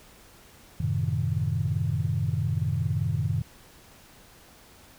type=chord; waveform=sine; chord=F# diminished seventh; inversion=none; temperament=equal; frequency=92.5 / 110 / 130.81 / 155.56 Hz; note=F#2 / A2 / C3 / Eb3; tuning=0 / 0 / 0 / 0 cents; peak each=-29 dBFS; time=0.8-3.42 s; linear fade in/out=5 ms; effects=tanh soft clip ceiling -14 dBFS + pink hiss -53 dBFS RMS until 4.98 s